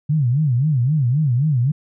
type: tone with vibrato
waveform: sine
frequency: 136.8 Hz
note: C#3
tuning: 23 cents flat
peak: -14 dBFS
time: 0.09-1.72 s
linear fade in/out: 10 ms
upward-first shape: sine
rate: 3.8 Hz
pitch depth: 250 cents each way
effects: none